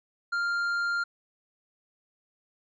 triangle tone with tanh clipping, 1396.9 Hz, F6, in tune, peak -27 dBFS, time 0.32-1.04 s, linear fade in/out 10 ms, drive 11 dB, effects resampled to 16000 Hz

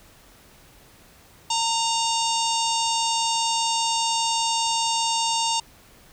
harmonic tone with a mistuned harmonic, 915 Hz, A#5, 32 cents flat, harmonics 1 / 3 / 4 / 5 / 6 / 7 / 8 / 9, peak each -24 / -29 / -30 / -31 / -32 / -32 / -33 / -34 dBFS, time 1.5-5.6 s, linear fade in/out 5 ms, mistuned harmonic 3, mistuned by +41 cents, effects pink hiss -52 dBFS RMS until 6.12 s

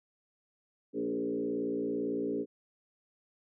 sine tone with frequency modulation, 349.2 Hz, F4, in tune, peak -30 dBFS, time 0.93-2.46 s, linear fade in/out 50 ms, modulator 57.9 Hz, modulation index 2, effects none

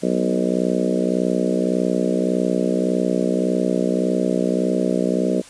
harmonic tone with a mistuned harmonic, 61.74 Hz, B1, in tune, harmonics 3 / 4 / 5 / 6 / 7 / 8 / 9 / 10, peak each -23 / -24 / -25 / -26 / -26 / -27 / -28 / -28 dBFS, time 0.02-5.42 s, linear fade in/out 20 ms, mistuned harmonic 3, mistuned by +15 cents, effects white hiss -43 dBFS RMS until 5.49 s + resampled to 22050 Hz

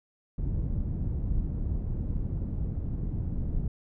pink low-pass noise, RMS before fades -30 dBFS, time 0.38-3.68 s, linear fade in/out 5 ms, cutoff 160 Hz, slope 12 dB/octave, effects none

